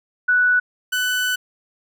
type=tone pair in turn; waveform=sine / 30% pulse; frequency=1480 / 1495.5 Hz; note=F#6 / F#6; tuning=0 / +18 cents; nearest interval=unison; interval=18 cents; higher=second; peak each=-13 / -16 dBFS; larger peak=first; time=0.28-0.6 / 0.92-1.36 s; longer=second; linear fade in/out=10 ms; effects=none